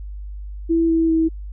sine tone with pitch steps, 330.8 / 327 / 323.2 Hz, E4 / E4 / E4, +6 / -14 / -34 cents, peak -14 dBFS, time 0.69-1.29 s, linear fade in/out 20 ms, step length 200 ms, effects added 50 Hz sine -29 dBFS peak until 1.52 s

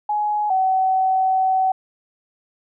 sine tone pair in turn, 839 / 756.8 Hz, G#5 / F#5, +17 / +39 cents, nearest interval major second, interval 178 cents, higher first, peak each -18 / -15 dBFS, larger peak second, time 0.09-0.5 / 0.5-1.72 s, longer second, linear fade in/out 5 ms, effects none

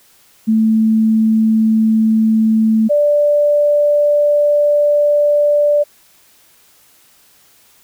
sine tone pair in turn, 220.6 / 586.9 Hz, A3 / D5, +5 / -1 cents, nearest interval octave + perfect fourth, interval 1694 cents, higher second, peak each -9 dBFS, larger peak neither, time 0.47-2.89 / 2.89-5.84 s, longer second, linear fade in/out 20 ms, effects white hiss -50 dBFS RMS until 7.83 s

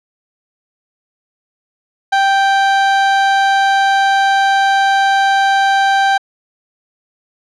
30% pulse tone, 784 Hz, G5, in tune, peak -7 dBFS, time 2.12-6.18 s, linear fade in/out 10 ms, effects low-pass 4000 Hz 12 dB/octave

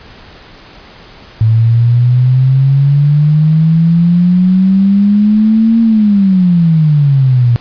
sine exponential two-way sweep, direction up then down, 110 to 230 to 117.4 Hz, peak -5 dBFS, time 1.41-7.56 s, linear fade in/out 0 ms, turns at 5.81 s, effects pink hiss -36 dBFS RMS until 7.6 s + resampled to 11025 Hz

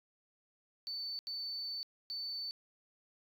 sine tone bursts at uneven times, 4516 Hz, C#8, 31 cents sharp, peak -37 dBFS, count 3, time 0.87-1.19 / 1.27-1.83 / 2.1-2.51 s, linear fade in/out 0 ms, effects tanh soft clip ceiling -33 dBFS

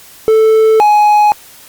triangle tone pair in turn, 440 / 837.6 Hz, A4 / G#5, 0 / +15 cents, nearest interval major seventh, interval 1115 cents, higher second, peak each -3 dBFS, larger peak neither, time 0.28-0.8 / 0.8-1.32 s, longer neither, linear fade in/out 0 ms, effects white hiss -38 dBFS RMS until 1.68 s + Opus 48 kbps

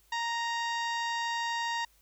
harmonic tone with a mistuned harmonic, 932.3 Hz, A#5, in tune, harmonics 1 / 2 / 3 / 4 / 5 / 6 / 7 / 8, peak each -32 / -35 / -42 / -41 / -45 / -47 / -51 / -51 dBFS, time 0.12-1.85 s, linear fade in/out 5 ms, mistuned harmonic 5, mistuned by +16 cents, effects added 50 Hz sine -66 dBFS peak until 2.01 s + white hiss -66 dBFS RMS until 2.01 s

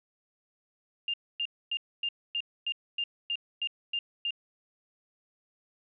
sine tone bursts, 2804 Hz, F7, 6 cents sharp, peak -28 dBFS, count 11, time 1.08-4.307 s, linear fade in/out 2 ms, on 57 ms, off 260 ms, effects none

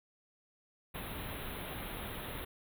pink band-stop noise, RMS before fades -42 dBFS, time 0.94-2.45 s, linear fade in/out 10 ms, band 3900 to 10000 Hz, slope 96 dB/octave, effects none

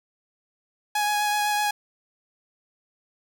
sawtooth tone with vibrato, 834 Hz, G#5, 7 cents sharp, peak -18 dBFS, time 0.95-1.71 s, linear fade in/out 5 ms, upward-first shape sine, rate 7.9 Hz, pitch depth 13 cents each way, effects 10-bit

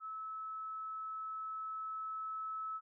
sine tone with level ramp, 1300 Hz, E6, 24 cents flat, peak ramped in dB -41 to -38 dBFS, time 0-2.81 s, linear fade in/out 50 ms, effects none

